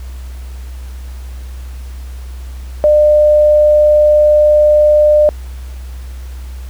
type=tone; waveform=sine; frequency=600 Hz; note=D5; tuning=37 cents sharp; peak=-5 dBFS; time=2.84-5.29 s; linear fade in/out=0 ms; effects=added 63 Hz sine -24 dBFS peak until 6.69 s + pink hiss -42 dBFS RMS until 6.69 s